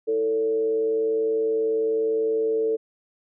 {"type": "tone with frequency modulation", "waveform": "sine", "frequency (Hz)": 445, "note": "A4", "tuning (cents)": 20, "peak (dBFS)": -20, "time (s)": [0.07, 2.77], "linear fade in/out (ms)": 20, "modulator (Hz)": 121, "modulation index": 0.37, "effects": []}